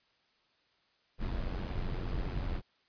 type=noise with amplitude modulation; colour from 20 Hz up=brown; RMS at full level=-32 dBFS; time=1.18-2.62 s; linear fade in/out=50 ms; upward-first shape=sine; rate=90.5 Hz; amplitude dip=60%; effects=white hiss -71 dBFS RMS until 2.88 s + resampled to 11025 Hz